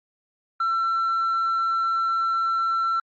sine tone with tanh clipping, 1346 Hz, E6, 36 cents sharp, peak -21 dBFS, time 0.6-3 s, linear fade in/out 5 ms, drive 1 dB, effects Opus 48 kbps

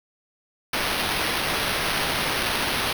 blue noise with sample-and-hold, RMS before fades -25 dBFS, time 0.73-2.93 s, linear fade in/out 5 ms, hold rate 7350 Hz, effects none

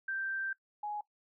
sine tone pair in turn, 1568 / 834.9 Hz, G6 / G#5, 0 / +9 cents, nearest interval major seventh, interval 1091 cents, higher first, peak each -33 / -35 dBFS, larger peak first, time 0.08-0.53 / 0.83-1.01 s, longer first, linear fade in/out 5 ms, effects noise-tail reverb RT60 0.1 s tail -18 dB re dry

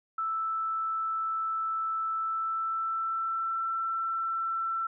sine tone with pitch glide, 1319 to 1339.7 Hz, E6 to E6, +1 to +28 cents, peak -28 dBFS, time 0.18-4.87 s, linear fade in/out 5 ms, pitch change +27 cents, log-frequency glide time 2.14-3.6 s, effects none

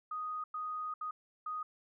sine tone bursts at uneven times, 1244.5 Hz, D#6, in tune, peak -36 dBFS, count 4, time 0.11-0.44 / 0.54-0.94 / 1.01-1.11 / 1.46-1.63 s, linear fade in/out 5 ms, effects none

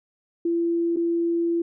sine tone with dropouts, 338.4 Hz, E4, 45 cents sharp, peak -20 dBFS, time 0.45-1.62 s, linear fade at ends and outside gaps 5 ms, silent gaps 0.962-0.968 s, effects none

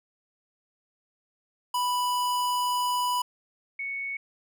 square / sine tone pair in turn, 987.8 / 2218 Hz, B5 / C#7, 0 / 0 cents, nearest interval octave + major second, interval 1400 cents, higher second, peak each -25 / -30 dBFS, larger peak first, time 1.74-3.22 / 3.79-4.17 s, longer first, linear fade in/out 5 ms, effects none

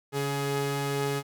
sawtooth tone pair together, 140.73 / 420 Hz, C#3 / G#4, +27 / +19 cents, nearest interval octave + perfect fifth, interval 1892 cents, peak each -26 dBFS, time 0.12-1.23 s, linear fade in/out 50 ms, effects none

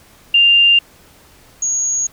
sine tone pair in turn, 2794 / 6645 Hz, F7 / G#8, 0 / 0 cents, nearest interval octave + minor third, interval 1500 cents, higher second, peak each -7 / -15 dBFS, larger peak first, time 0.34-0.79 / 1.62-2.07 s, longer neither, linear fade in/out 5 ms, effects pink hiss -47 dBFS RMS until 2.12 s

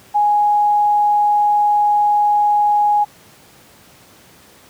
sine tone, 830.6 Hz, G#5, in tune, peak -11 dBFS, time 0.14-3.05 s, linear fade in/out 20 ms, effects pink hiss -46 dBFS RMS until 4.69 s + high-pass 100 Hz 12 dB/octave

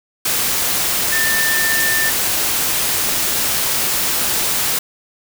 sine tone in noise, 1788 Hz, A6, 27 cents sharp, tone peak -17 dBFS, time 1.12-2.1 s, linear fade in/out 5 ms, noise white, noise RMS -18 dBFS, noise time 0.25-4.79 s, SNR -2 dB, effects none

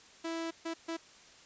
sawtooth tone bursts at uneven times, 329.6 Hz, E4, in tune, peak -31 dBFS, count 3, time 0.24-0.51 / 0.65-0.74 / 0.88-0.97 s, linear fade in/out 10 ms, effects white hiss -57 dBFS RMS until 1.45 s + resampled to 16000 Hz

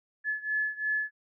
sine beating tone pair, 1717 / 1719.9 Hz, A6 / A6, -43 / -40 cents, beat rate 2.9 Hz, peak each -30 / -32 dBFS, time 0.24-1.11 s, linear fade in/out 50 ms, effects none

